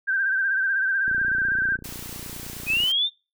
sine tone with vibrato, 1568 Hz, G6, in tune, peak -20 dBFS, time 0.07-1.77 s, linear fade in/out 20 ms, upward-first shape sine, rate 16 Hz, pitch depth 54 cents each way
click train, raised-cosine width 3 ms, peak -26 dBFS, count 53, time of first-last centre 1.08-2.837 s, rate 29.6 Hz
white noise, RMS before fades -38 dBFS, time 1.84-2.92 s, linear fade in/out 5 ms
sine linear sweep, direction up, 2459 to 3671 Hz, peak -19 dBFS, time 2.66-3.1 s, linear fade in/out 50 ms
effects noise-tail reverb RT60 0.3 s tail -24 dB re dry

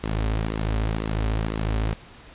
sawtooth tone with flanger, 54 Hz, A1, 32 cents flat, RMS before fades -25 dBFS, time 0.03-1.94 s, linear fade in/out 10 ms, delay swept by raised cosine 1.2 to 6.2 ms, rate 2 Hz, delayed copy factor -0.65, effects pink hiss -47 dBFS RMS until 2.34 s + resampled to 8000 Hz

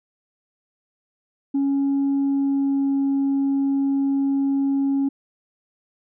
sine tone with pitch glide, 277.2 to 275.3 Hz, C#4 to C#4, 0 to -12 cents, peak -16 dBFS, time 1.54-5.09 s, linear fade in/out 10 ms, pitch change -12 cents, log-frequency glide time 2.18-2.97 s, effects tanh soft clip ceiling -16 dBFS

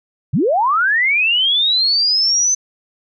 sine linear sweep, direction up, 101 to 6170 Hz, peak -12 dBFS, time 0.33-2.55 s, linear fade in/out 10 ms, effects none

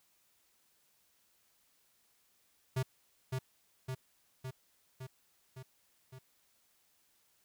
square tone with echo, 130 Hz, C3, 11 cents flat, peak -31 dBFS, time 2.76-2.83 s, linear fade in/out 10 ms, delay 560 ms, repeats 6, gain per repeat -3 dB, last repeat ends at 6.19 s, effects white hiss -72 dBFS RMS until 7.44 s

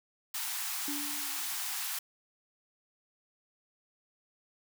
white high-pass noise, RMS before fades -36 dBFS, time 0.34-1.99 s, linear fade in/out 5 ms, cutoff 730 Hz, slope 96 dB/octave
triangle tone with exponential decay, 290 Hz, D4, 22 cents flat, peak -33 dBFS, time 0.88-1.71 s, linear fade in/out 2 ms, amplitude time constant 180 ms
effects none

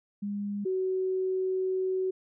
sine tone pair in turn, 203.4 / 375 Hz, G#3 / F#4, -36 / +23 cents, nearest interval major seventh, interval 1059 cents, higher second, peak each -30 / -26 dBFS, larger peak second, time 0.22-0.65 / 0.65-2.11 s, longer second, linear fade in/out 10 ms, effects none

